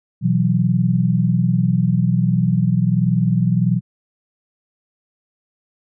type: chord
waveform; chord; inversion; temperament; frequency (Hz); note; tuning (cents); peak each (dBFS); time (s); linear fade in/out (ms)
sine; B suspended fourth; none; equal; 123.47 / 164.81 / 185; B2 / E3 / F#3; 0 / 0 / 0; -18; 0.21-3.81; 50
effects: none